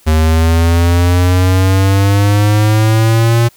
square exponential sweep, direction up, 77.78 to 118.1 Hz, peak -8 dBFS, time 0.06-3.49 s, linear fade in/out 20 ms, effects white hiss -47 dBFS RMS until 3.56 s

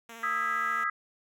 5% pulse tone with vibrato, 229.3 Hz, A#3, 28 cents flat, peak -32 dBFS, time 0.09-0.84 s, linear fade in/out 2 ms, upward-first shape square, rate 15 Hz, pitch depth 18 cents each way
sine chord, E major seventh, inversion third, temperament equal with one note detuned, 1244.5 / 1318.5 / 1641.2 / 1975.5 Hz, D#6 / E6 / G#6 / B6, 0 / 0 / -21 / 0 cents, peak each -31 / -32 / -33 / -34 dBFS, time 0.23-0.9 s, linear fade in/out 5 ms
effects none

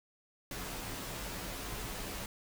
pink noise with comb filter, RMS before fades -41 dBFS, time 0.51-2.26 s, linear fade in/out 2 ms, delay 13 ms, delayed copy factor -0.65, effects none

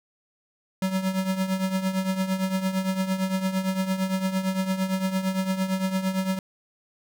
square tone with tremolo, 189.2 Hz, F#3, 39 cents sharp, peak -21 dBFS, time 0.82-6.39 s, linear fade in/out 2 ms, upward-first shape triangle, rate 8.8 Hz, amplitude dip 75%, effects none

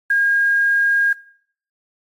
sine tone with quantisation, 1624 Hz, G#6, 39 cents flat, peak -13 dBFS, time 0.1-1.13 s, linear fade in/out 5 ms, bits 7, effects noise-tail reverb RT60 0.6 s tail -21 dB re dry + AAC 48 kbps

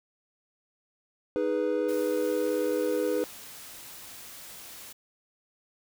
triangle chord, G# minor, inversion second, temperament equal, 311.1 / 415.3 / 493.9 Hz, D#4 / G#4 / B4, 0 / 0 / 0 cents, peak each -29 / -28 / -26 dBFS, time 1.36-3.24 s, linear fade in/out 0 ms
white noise, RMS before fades -45 dBFS, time 1.88-4.93 s, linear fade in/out 10 ms
effects none

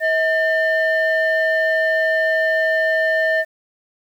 sine tone pair together, 640 / 1796.7 Hz, D#5 / A6, +49 / +36 cents, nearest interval octave + tritone, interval 1787 cents, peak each -16 dBFS, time 0-3.45 s, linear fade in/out 50 ms, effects tanh soft clip ceiling -11 dBFS + 8-bit

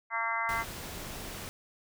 harmonic tone, 228.3 Hz, A#3, 36 cents flat, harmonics 3 / 4 / 5 / 6 / 7 / 8 / 9, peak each -41 / -35 / -35 / -38 / -38 / -44 / -34 dBFS, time 0.1-0.65 s, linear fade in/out 50 ms
pink noise, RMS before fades -41 dBFS, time 0.49-1.49 s, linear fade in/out 0 ms
effects none

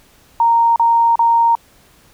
sine tone bursts, 928 Hz, A#5, 8 cents flat, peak -9 dBFS, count 3, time 0.4-1.552 s, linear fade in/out 2 ms, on 360 ms, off 36 ms, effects pink hiss -50 dBFS RMS until 2.13 s

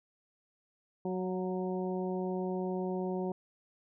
harmonic tone with a mistuned harmonic, 185 Hz, F#3, in tune, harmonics 1 / 2 / 3 / 4 / 5, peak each -35 / -35 / -42 / -43 / -46 dBFS, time 1.05-3.32 s, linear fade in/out 2 ms, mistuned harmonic 4, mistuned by -18 cents, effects none

